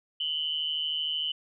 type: tone with amplitude modulation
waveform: sine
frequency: 3000 Hz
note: F#7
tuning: 23 cents sharp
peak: -24 dBFS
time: 0.2-1.32 s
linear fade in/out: 5 ms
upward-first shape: sine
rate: 153 Hz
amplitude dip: 80%
effects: none